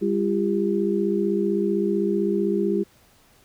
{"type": "tone cluster", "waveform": "sine", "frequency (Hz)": [199.7, 343.5, 399.2], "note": ["G3", "F4", "G4"], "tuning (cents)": [32, -29, 32], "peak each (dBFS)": -24, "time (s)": [0.01, 2.84], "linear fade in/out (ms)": 20, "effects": ["pink hiss -57 dBFS RMS until 3.44 s"]}